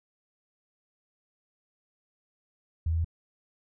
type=tone with pitch steps; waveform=sine; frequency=81 / 81.94 / 82.89 Hz; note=E2 / E2 / E2; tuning=-30 / -10 / +10 cents; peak=-24 dBFS; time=2.86-3.046 s; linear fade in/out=5 ms; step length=62 ms; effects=none